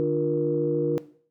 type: tone cluster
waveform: sine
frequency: 150.9 / 299.5 / 352.9 / 472.1 Hz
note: D3 / D4 / F4 / A#4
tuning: +47 / +34 / +18 / +22 cents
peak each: -29 / -27 / -27 / -24 dBFS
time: 0-0.98 s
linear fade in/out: 0 ms
effects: noise-tail reverb RT60 0.5 s tail -17 dB re dry + tanh soft clip ceiling -11 dBFS